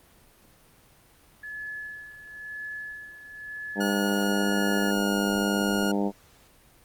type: tone with tremolo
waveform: sine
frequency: 1712 Hz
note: A6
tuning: 48 cents flat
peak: -33 dBFS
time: 1.43-4.91 s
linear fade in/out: 5 ms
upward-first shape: sine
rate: 0.99 Hz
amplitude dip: 70%
type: harmonic tone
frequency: 100.6 Hz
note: G2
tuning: 45 cents sharp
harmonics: 2 / 3 / 4 / 5 / 6 / 7 / 8 / 9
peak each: -26 / -30 / -32 / -34 / -36 / -37 / -38 / -39 dBFS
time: 3.75-6.12 s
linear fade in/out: 50 ms
type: tone with pitch glide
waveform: sawtooth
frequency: 1441 to 1427.7 Hz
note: F#6 to F6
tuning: -46 to +38 cents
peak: -26 dBFS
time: 3.8-5.92 s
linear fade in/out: 10 ms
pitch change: -16 cents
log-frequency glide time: 3.92-5.29 s
effects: pink hiss -57 dBFS RMS until 6.84 s + Opus 32 kbps